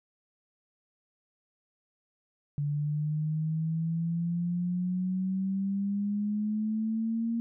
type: exponential sweep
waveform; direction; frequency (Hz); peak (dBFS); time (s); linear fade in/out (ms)
sine; up; 144.3 to 232.4; -27; 2.58-7.4; 0
effects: none